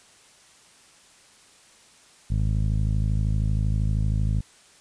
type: tone with low-pass filter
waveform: 15% pulse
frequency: 52.8 Hz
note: G#1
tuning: 29 cents sharp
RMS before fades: -23 dBFS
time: 2.3-4.41 s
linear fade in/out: 10 ms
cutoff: 140 Hz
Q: 0.76
effects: white hiss -54 dBFS RMS until 4.8 s + resampled to 22050 Hz